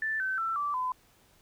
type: tone with pitch steps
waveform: sine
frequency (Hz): 1763 / 1534.8 / 1336.1 / 1163.1 / 1012.6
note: A6 / G6 / E6 / D6 / B5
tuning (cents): +3 / -37 / +23 / -17 / +43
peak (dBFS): -28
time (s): 0.02-0.92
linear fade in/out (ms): 2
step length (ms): 180
effects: pink hiss -63 dBFS RMS until 1.41 s